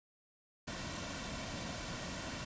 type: noise with comb filter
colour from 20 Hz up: pink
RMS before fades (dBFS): -42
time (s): 0.67-2.45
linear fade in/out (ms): 10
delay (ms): 2.4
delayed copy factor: -0.5
effects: resampled to 16000 Hz